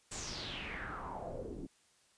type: noise with low-pass filter sweep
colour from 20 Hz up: pink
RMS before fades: -43 dBFS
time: 0.11-1.67 s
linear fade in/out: 10 ms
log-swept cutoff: 8100 to 280 Hz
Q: 4.9
effects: white hiss -69 dBFS RMS until 2.17 s + resampled to 22050 Hz